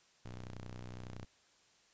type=ring-modulated tone; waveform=sawtooth; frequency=61.74 Hz; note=B1; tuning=in tune; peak=-38 dBFS; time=0.25-1.25 s; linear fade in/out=5 ms; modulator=46.7 Hz; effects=white hiss -68 dBFS RMS until 1.93 s + resampled to 16000 Hz